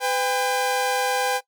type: tone pair together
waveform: sawtooth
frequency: 504.6 / 801 Hz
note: B4 / G5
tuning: +37 / +37 cents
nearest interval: minor sixth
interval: 800 cents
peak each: -21 / -19 dBFS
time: 0-1.41 s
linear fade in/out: 50 ms
effects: noise-tail reverb RT60 0.1 s tail -19 dB re dry